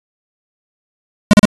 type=tone bursts; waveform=square; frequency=207.7 Hz; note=G#3; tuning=in tune; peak=-3 dBFS; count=3; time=1.31-1.453 s; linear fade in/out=0 ms; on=23 ms; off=37 ms; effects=resampled to 24000 Hz